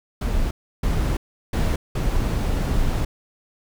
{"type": "noise bursts at uneven times", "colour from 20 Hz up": "brown", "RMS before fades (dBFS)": -21, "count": 4, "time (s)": [[0.21, 0.51], [0.83, 1.17], [1.53, 1.76], [1.95, 3.05]], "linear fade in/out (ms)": 5, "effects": []}